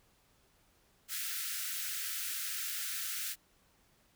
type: high-pass noise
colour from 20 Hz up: white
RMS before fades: -38 dBFS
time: 1.08-3.36 s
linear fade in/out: 50 ms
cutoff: 1300 Hz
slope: 96 dB/octave
effects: pink hiss -69 dBFS RMS until 4.15 s